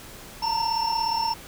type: tone cluster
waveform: triangle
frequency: 898 / 935 / 5390 Hz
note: A5 / A#5 / E8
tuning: +35 / +5 / +38 cents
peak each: -24 / -25 / -28 dBFS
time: 0.42-1.34 s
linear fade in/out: 10 ms
effects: pink hiss -43 dBFS RMS until 1.47 s